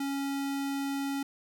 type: tone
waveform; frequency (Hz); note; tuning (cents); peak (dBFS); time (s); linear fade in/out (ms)
square; 277.2; C#4; 0; -31; 0-1.23; 5
effects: none